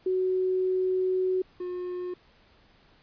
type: tone pair in turn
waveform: sine / triangle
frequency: 371.8 / 359.6 Hz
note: F#4 / F#4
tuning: +8 / -49 cents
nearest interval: minor second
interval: 57 cents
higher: first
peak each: -23 / -29 dBFS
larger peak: first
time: 0.06-1.42 / 1.6-2.14 s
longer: first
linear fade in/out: 5 ms
effects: pink hiss -60 dBFS RMS until 3.02 s + resampled to 11025 Hz